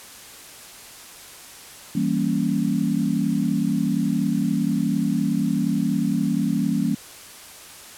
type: chord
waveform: sine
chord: E diminished seventh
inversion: none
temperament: equal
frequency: 164.81 / 196 / 233.1 / 277.2 Hz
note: E3 / G3 / Bb3 / Db4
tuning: 0 / 0 / 0 / 0 cents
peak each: -26 / -24 / -24 / -25 dBFS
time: 1.95-6.95 s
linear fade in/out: 5 ms
effects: white hiss -42 dBFS RMS until 7.97 s + low-pass 12000 Hz 12 dB/octave